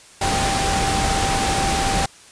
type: tone in noise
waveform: sine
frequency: 784 Hz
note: G5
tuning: in tune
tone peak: -22 dBFS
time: 0.21-2.06 s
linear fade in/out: 5 ms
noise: pink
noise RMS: -21 dBFS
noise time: 0.21-2.06 s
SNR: -4 dB
effects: white hiss -46 dBFS RMS until 2.31 s + resampled to 22050 Hz